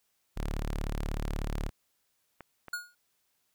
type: tone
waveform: sawtooth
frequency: 36.42 Hz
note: D1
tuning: 14 cents flat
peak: -27 dBFS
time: 0.36-1.7 s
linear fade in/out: 20 ms
type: clicks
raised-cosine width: 0.5 ms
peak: -29 dBFS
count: 2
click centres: 2.407 / 2.683 s
type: tone with exponential decay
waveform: square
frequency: 1440 Hz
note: F#6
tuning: 47 cents flat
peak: -30 dBFS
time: 2.73-2.95 s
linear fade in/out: 5 ms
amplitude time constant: 47 ms
effects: white hiss -75 dBFS RMS until 3.54 s